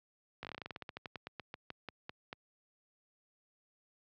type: slowing click train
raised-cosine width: 0.3 ms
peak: -26 dBFS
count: 23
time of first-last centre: 0.43-2.329 s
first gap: 18 ms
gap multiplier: 1.13
effects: high-pass 80 Hz 12 dB/octave + low-pass 5000 Hz 12 dB/octave